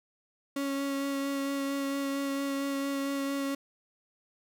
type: tone with vibrato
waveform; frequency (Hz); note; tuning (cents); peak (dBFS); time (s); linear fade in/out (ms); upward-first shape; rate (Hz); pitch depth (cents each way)
35% pulse; 277; C#4; -1; -28; 0.56-3.55; 5; sine; 4.4; 12
effects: none